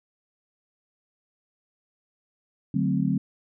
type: chord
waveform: sine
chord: D dominant seventh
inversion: none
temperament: equal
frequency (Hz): 146.83 / 185 / 220 / 261.6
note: D3 / F#3 / A3 / C4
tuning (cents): 0 / 0 / 0 / 0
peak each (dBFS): -27 / -25 / -29 / -27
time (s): 2.74-3.18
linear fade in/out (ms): 5
effects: none